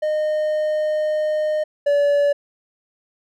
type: tone pair in turn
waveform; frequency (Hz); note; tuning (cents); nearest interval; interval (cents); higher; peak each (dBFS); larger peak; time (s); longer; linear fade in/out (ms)
triangle; 613 / 574.5; D#5 / D5; -26 / -38; minor second; 112; first; -16 / -12; second; 0.02-1.64 / 1.86-2.33; first; 10
effects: none